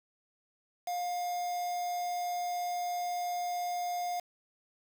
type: tone with quantisation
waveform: triangle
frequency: 709 Hz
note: F5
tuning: 26 cents sharp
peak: -30 dBFS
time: 0.87-4.2 s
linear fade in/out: 5 ms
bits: 7
effects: none